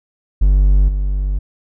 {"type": "tone with level steps", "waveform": "triangle", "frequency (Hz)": 48.5, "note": "G1", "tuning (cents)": -18, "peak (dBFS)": [-6, -13], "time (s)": [0.41, 1.39], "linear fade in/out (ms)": 10, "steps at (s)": 0.88, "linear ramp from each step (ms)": 10, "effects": []}